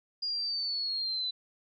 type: linear sweep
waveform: sine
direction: down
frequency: 4854 to 3979 Hz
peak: -30 dBFS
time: 0.22-1.31 s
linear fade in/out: 10 ms
effects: none